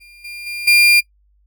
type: tone with level steps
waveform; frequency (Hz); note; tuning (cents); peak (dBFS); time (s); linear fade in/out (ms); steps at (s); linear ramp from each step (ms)
35% pulse; 2400; D7; +37; -39 / -27 / -22 / -6; 0-1.01; 20; 0.24 / 0.46 / 0.67; 10
effects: noise-tail reverb RT60 0.1 s tail -21 dB re dry + added 50 Hz sine -54 dBFS peak until 1.46 s